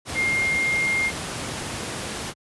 sine tone in noise, 2121 Hz, C7, 23 cents sharp, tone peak -20 dBFS, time 0.14-1.12 s, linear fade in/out 50 ms, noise pink, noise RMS -30 dBFS, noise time 0.05-2.34 s, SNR +7 dB, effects high-pass 80 Hz 12 dB/octave + resampled to 24000 Hz

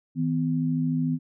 sine tone pair together, 159.6 / 253.2 Hz, D#3 / B3, +44 / +43 cents, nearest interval minor sixth, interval 799 cents, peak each -25 dBFS, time 0.15-1.19 s, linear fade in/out 50 ms, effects none

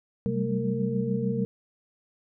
sine tone cluster, 130.2 / 191.3 / 198.2 / 223.9 / 460.7 Hz, C3 / G3 / G3 / A3 / A#4, -8 / -42 / +19 / +30 / -20 cents, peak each -31 dBFS, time 0.26-1.45 s, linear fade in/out 0 ms, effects none

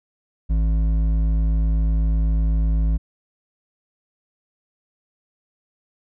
sine tone with hard clipping, 54 Hz, A1, 32 cents flat, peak -18 dBFS, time 0.49-2.98 s, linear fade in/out 20 ms, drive 8 dB, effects none

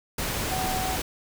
sine tone in noise, 750 Hz, F#5, 23 cents sharp, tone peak -29 dBFS, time 0.51-0.96 s, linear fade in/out 5 ms, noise pink, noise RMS -29 dBFS, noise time 0.18-1.02 s, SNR -3 dB, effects none

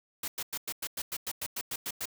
white noise bursts, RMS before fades -35 dBFS, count 13, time 0.23-2.056 s, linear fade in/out 5 ms, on 50 ms, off 98 ms, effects none

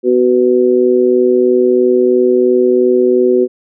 sine tone with amplitude modulation, 373.1 Hz, F#4, 14 cents sharp, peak -3 dBFS, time 0.03-3.48 s, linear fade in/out 50 ms, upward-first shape sine, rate 123 Hz, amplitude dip 95%, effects none

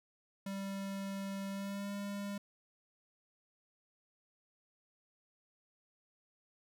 square tone with pitch glide, 196 to 201.2 Hz, G3 to G3, 0 to +45 cents, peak -39 dBFS, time 0.46-2.38 s, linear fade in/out 5 ms, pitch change +45 cents, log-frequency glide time 1.49-1.92 s, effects none

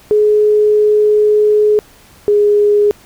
sine tone pair in turn, 422.1 / 414.1 Hz, G#4 / G#4, +28 / -5 cents, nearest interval unison, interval 33 cents, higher first, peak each -7 dBFS, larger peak neither, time 0.11-1.79 / 2.28-2.91 s, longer first, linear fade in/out 0 ms, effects pink hiss -44 dBFS RMS until 3.05 s

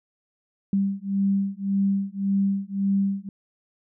sine beating tone pair, 196 / 197.8 Hz, G3 / G3, 0 / +16 cents, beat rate 1.8 Hz, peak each -24 dBFS, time 0.73-3.29 s, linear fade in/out 2 ms, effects none

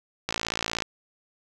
click train, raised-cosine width 0.2 ms, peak -9 dBFS, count 31, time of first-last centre 0.29-0.822 s, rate 56.4 Hz, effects none

